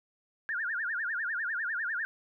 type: tone with vibrato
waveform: sine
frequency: 1600 Hz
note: G6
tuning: 35 cents sharp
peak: -30 dBFS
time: 0.49-2.05 s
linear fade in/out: 0 ms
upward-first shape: sine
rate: 10 Hz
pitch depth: 240 cents each way
effects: none